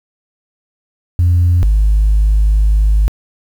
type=tone pair in turn; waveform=sine; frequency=87.31 / 51.91 Hz; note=F2 / G#1; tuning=0 / 0 cents; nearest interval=major sixth; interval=900 cents; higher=first; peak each=-6 dBFS; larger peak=neither; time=1.19-1.63 / 1.63-3.08 s; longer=second; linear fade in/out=0 ms; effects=tanh soft clip ceiling -5 dBFS + 7-bit